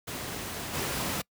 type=noise with level steps; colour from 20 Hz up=pink; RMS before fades=-36 / -31 dBFS; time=0.07-1.22 s; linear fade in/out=10 ms; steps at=0.73 s; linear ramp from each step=20 ms; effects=noise-tail reverb RT60 0.1 s tail -26 dB re dry + high-pass 80 Hz 12 dB/octave